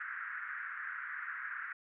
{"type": "band-pass noise", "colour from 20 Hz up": "pink", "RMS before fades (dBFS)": -42, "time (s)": [0, 1.73], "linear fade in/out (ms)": 5, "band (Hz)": [1400, 1800], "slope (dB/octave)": 48, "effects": []}